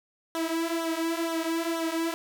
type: tone with flanger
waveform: sawtooth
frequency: 329.6 Hz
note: E4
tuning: in tune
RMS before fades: -29 dBFS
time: 0.35-2.14 s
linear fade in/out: 0 ms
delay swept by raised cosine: 0.41 to 4.71 ms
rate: 2.1 Hz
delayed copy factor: -0.75
effects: none